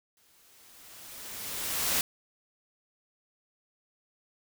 white noise with exponential growth, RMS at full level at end -26 dBFS, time 0.17-2.01 s, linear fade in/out 1 ms, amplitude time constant 400 ms, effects none

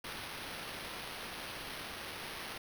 white noise with sample-and-hold, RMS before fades -44 dBFS, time 0.04-2.58 s, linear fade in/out 5 ms, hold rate 7350 Hz, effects none

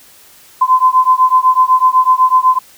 sine beating tone pair, 1022 / 1030 Hz, C6 / C6, -41 / -28 cents, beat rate 8 Hz, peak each -10 dBFS, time 0.61-2.59 s, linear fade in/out 10 ms, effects white hiss -43 dBFS RMS until 2.77 s

